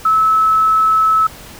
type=tone; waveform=sine; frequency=1300 Hz; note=E6; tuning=24 cents flat; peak=-9 dBFS; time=0.05-1.27 s; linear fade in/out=5 ms; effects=pink hiss -36 dBFS RMS until 1.59 s